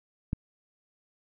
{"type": "click", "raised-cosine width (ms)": 5, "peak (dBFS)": -16, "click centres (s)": 0.331, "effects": []}